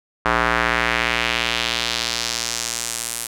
square tone with band-pass filter sweep, 58.5 Hz, A#1, 7 cents sharp, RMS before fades -22 dBFS, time 0.25-3.27 s, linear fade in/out 5 ms, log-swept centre 1300 to 10000 Hz, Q 1.6, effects none

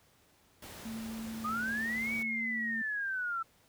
pink noise, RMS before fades -47 dBFS, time 0.62-2.23 s, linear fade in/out 5 ms
sine tone with pitch glide, 223.5 to 225.7 Hz, A3 to A3, +27 to +44 cents, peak -38 dBFS, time 0.85-2.82 s, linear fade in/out 5 ms, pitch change +17 cents, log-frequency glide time 1.34-1.86 s
sine linear two-way sweep, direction up then down, 1195 to 2273 to 1322 Hz, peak -32 dBFS, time 1.44-3.43 s, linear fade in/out 10 ms, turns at 2.14 s
effects pink hiss -66 dBFS RMS until 3.68 s + high-pass 60 Hz 12 dB/octave

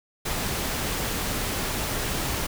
pink noise, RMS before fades -28 dBFS, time 0.25-2.47 s, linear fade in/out 10 ms, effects none

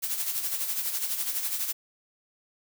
blue noise with tremolo, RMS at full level -28 dBFS, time 0.02-1.73 s, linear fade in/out 20 ms, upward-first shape sine, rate 12 Hz, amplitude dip 55%, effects none

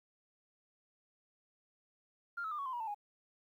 sine tone with pitch steps, 1396.9 / 1295.8 / 1202.1 / 1115.1 / 1034.5 / 959.6 / 890.2 / 825.8 Hz, F6 / E6 / D6 / C#6 / C6 / A#5 / A5 / G#5, 0 / -30 / +40 / +10 / -20 / +50 / +20 / -10 cents, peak -36 dBFS, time 2.37-2.946 s, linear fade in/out 10 ms, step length 72 ms, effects tanh soft clip ceiling -32 dBFS + 12-bit

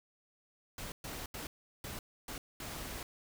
pink noise bursts at uneven times, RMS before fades -43 dBFS, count 6, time 0.78-0.92 / 1.04-1.26 / 1.34-1.47 / 1.84-1.99 / 2.28-2.38 / 2.6-3.03 s, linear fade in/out 2 ms, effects none

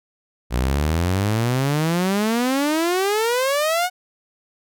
sawtooth exponential sweep, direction up, 58.27 to 743 Hz, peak -14 dBFS, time 0.5-3.9 s, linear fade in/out 50 ms, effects none

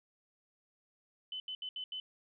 sine tone bursts at uneven times, 3027 Hz, F#7, 39 cents sharp, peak -38 dBFS, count 5, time 1.32-1.4 / 1.48-1.55 / 1.62-1.69 / 1.76-1.84 / 1.92-2 s, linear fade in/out 2 ms, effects none

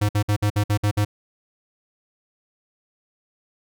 square tone bursts, 103.83 Hz, G#2, in tune, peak -18 dBFS, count 8, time 0.01-1.05 s, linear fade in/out 10 ms, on 81 ms, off 56 ms, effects none

